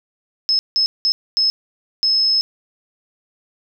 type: tone bursts at uneven times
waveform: sine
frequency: 5190 Hz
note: E8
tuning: 28 cents flat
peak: -13 dBFS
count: 5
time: 0.49-0.59 / 0.76-0.86 / 1.05-1.12 / 1.37-1.5 / 2.03-2.41 s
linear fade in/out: 0 ms
effects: none